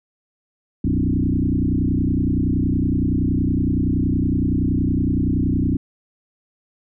sine tone with frequency modulation, 176.6 Hz, F3, 20 cents sharp, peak -16 dBFS, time 0.84-5.77 s, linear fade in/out 5 ms, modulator 30.7 Hz, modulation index 4.2, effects none

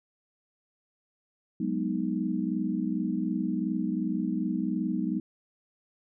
sine chord, G# minor seventh, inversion third, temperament equal, 185 / 207.7 / 246.9 / 311.1 Hz, F#3 / G#3 / B3 / D#4, 0 / 0 / 0 / 0 cents, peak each -32 dBFS, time 1.6-5.2 s, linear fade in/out 5 ms, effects none

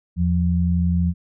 sine tone pair together, 82.4 / 174.6 Hz, E2 / F3, 0 / 0 cents, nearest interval octave + minor second, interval 1300 cents, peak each -19 dBFS, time 0.16-1.14 s, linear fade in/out 50 ms, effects none

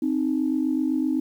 sine tone pair together, 262.2 / 310 Hz, C4 / D#4, +4 / -6 cents, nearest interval minor third, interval 290 cents, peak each -23 dBFS, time 0.02-1.2 s, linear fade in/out 5 ms, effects tanh soft clip ceiling -13 dBFS + 9-bit

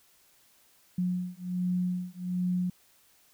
sine beating tone pair, 179.7 / 181 Hz, F3 / F#3, +50 / -38 cents, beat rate 1.3 Hz, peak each -31 dBFS, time 0.98-2.7 s, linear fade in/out 5 ms, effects white hiss -63 dBFS RMS until 3.33 s

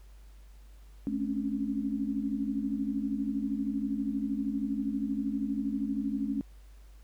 sine tone cluster, 214.8 / 268.7 / 281.3 Hz, A3 / C4 / C#4, -41 / +46 / +26 cents, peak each -33 / -34 / -33 dBFS, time 1.07-6.41 s, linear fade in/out 0 ms, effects added 50 Hz sine -49 dBFS peak until 7.03 s + pink hiss -65 dBFS RMS until 7.03 s

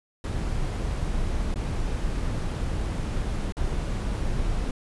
brown noise with dropouts, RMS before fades -27 dBFS, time 0.24-4.71 s, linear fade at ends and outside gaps 2 ms, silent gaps 1.542-1.558 / 3.523-3.568 s, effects resampled to 24000 Hz

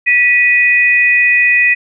sine tone pair together, 1952.5 / 2489 Hz, B6 / D#7, -20 / 0 cents, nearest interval major third, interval 420 cents, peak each -10 dBFS, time 0.06-1.75 s, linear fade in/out 20 ms, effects none

